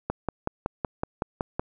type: click train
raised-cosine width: 1 ms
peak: -12 dBFS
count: 9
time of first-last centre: 0.1-1.595 s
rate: 5.35 Hz
effects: none